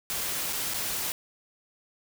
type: noise with dropouts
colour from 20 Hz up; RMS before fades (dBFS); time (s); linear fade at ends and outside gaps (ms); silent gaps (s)
white; -31; 0.1-1.12; 0; 0.526-0.531 / 0.737-0.743
effects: none